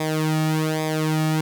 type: tone with flanger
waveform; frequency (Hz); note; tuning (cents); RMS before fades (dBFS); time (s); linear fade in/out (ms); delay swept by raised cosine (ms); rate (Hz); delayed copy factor
sawtooth; 156.4; D#3; +9; -22; 0-1.41; 5; 0.69 to 1.99; 1.2; -0.8
effects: none